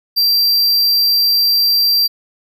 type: tone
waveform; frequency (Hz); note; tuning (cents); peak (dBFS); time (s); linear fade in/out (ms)
square; 4713; D8; +5; -11; 0.16-2.08; 20
effects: none